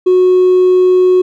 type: tone with hard clipping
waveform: triangle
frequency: 366.7 Hz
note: F#4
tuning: 15 cents flat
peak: -5 dBFS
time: 0.06-1.22 s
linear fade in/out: 10 ms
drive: 2 dB
effects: none